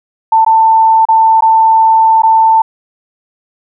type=tone with dropouts; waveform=sine; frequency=891 Hz; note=A5; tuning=22 cents sharp; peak=-4 dBFS; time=0.32-2.62 s; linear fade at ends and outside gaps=5 ms; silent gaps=0.448-0.463 / 1.053-1.086 / 1.408-1.422 / 2.221-2.233 s; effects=none